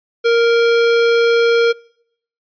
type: tone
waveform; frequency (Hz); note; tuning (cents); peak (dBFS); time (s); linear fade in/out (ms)
square; 466.2; A#4; 0; -11; 0.24-1.73; 20
effects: noise-tail reverb RT60 0.7 s tail -25 dB re dry + resampled to 11025 Hz